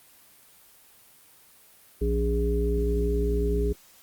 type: harmonic tone with a mistuned harmonic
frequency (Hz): 58.8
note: A#1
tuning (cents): +16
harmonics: 1 / 3 / 5 / 7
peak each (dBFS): -24 / -33 / -34 / -27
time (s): 2.01-3.73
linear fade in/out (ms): 10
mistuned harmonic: 5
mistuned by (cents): -68
effects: white hiss -55 dBFS RMS until 4.02 s + Opus 32 kbps